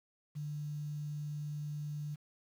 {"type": "tone with quantisation", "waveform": "sine", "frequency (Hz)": 148.4, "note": "D3", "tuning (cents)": 18, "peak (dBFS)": -37, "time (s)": [0.35, 2.16], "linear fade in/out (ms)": 20, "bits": 10, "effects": []}